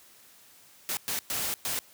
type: noise bursts at uneven times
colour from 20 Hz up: white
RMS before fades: -31 dBFS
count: 4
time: 0.89-0.97 / 1.08-1.19 / 1.3-1.54 / 1.65-1.79 s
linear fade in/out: 0 ms
effects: white hiss -56 dBFS RMS until 1.93 s + high-pass 60 Hz 12 dB/octave